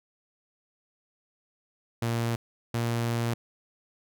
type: tone pair in turn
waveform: sawtooth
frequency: 116.54 / 117.21 Hz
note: A#2 / A#2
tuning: 0 / +10 cents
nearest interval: unison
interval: 10 cents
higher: second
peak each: -22 dBFS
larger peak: neither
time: 2.02-2.36 / 2.74-3.34 s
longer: second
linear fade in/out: 5 ms
effects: none